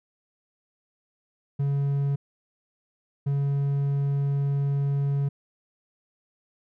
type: tone pair in turn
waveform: triangle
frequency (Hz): 140.4 / 140.4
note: C#3 / C#3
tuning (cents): +22 / +22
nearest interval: unison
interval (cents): 0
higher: neither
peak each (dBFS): -20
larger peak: neither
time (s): 1.59-2.16 / 3.26-5.29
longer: second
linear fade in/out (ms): 10
effects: none